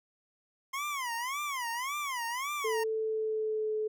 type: tone with vibrato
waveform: 25% pulse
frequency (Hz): 1046.5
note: C6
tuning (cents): 0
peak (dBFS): -29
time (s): 0.73-2.84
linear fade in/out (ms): 10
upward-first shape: sine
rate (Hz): 1.8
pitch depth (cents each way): 220
type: tone with pitch glide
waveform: sine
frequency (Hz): 441.2 to 430.9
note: A4 to A4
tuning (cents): +5 to -36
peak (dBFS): -29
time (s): 2.64-3.88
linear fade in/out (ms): 10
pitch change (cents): -41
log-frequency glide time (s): 2.87-3.74
effects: none